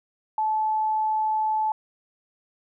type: tone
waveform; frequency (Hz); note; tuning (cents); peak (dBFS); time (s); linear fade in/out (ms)
sine; 867; A5; -26; -21; 0.38-1.72; 2
effects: none